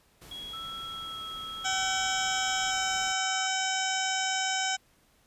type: noise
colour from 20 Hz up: pink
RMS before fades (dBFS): -50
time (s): 0.21-3.13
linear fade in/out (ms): 10
type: tone with pitch glide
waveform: sine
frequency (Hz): 3318 to 3274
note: G#7 to G#7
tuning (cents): -2 to -25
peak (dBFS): -38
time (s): 0.31-2.71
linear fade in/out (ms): 5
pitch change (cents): -23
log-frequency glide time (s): 0.58-1.89
type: tone with vibrato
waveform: sine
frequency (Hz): 1318.5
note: E6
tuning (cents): 0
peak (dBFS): -40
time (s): 0.53-3.47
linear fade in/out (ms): 5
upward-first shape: sine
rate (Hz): 0.9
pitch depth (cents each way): 18
type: harmonic tone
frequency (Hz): 761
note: F#5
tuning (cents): +48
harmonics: 1 / 2 / 3 / 4 / 5 / 7 / 8 / 9 / 10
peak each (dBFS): -32 / -33 / -37 / -35 / -40 / -37 / -41 / -38 / -39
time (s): 1.64-4.77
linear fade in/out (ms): 20
effects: pink hiss -65 dBFS RMS until 5.26 s + resampled to 32000 Hz